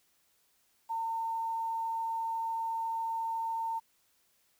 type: tone with quantisation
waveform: sine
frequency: 907 Hz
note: A#5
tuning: 48 cents flat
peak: -31 dBFS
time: 0.89-3.8 s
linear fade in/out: 20 ms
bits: 10
effects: white hiss -71 dBFS RMS until 4.59 s